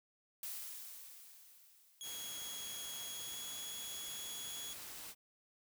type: noise with exponential decay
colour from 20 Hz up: blue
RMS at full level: -43 dBFS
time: 0.43-2.83 s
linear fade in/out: 2 ms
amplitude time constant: 520 ms
type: tone with pitch glide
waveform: 20% pulse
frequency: 3322 to 3355 Hz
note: G#7 to G#7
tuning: 0 to +17 cents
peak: -39 dBFS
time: 2.01-4.73 s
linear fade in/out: 0 ms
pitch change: +17 cents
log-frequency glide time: 3.05-3.42 s
type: noise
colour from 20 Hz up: white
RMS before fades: -49 dBFS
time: 2.02-5.15 s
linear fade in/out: 50 ms
effects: none